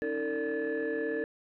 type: tone cluster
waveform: sine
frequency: 278.4 / 316.7 / 452 / 581 / 1727 Hz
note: C#4 / D#4 / A4 / D5 / A6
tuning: +8 / +31 / +47 / -19 / -33 cents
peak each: -39 / -35 / -31 / -39 / -37 dBFS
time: 0.02-1.24 s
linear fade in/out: 0 ms
effects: tanh soft clip ceiling -23 dBFS